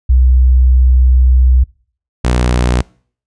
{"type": "tone pair in turn", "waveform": ["sine", "sawtooth"], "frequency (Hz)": [63.2, 61.08], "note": ["B1", "B1"], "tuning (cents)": [41, -18], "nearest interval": "minor second", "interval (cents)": 59, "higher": "first", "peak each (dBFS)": [-5, -6], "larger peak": "first", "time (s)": [[0.09, 1.64], [2.24, 2.82]], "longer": "first", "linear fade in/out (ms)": 10, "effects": ["noise-tail reverb RT60 0.5 s tail -25 dB re dry", "resampled to 22050 Hz"]}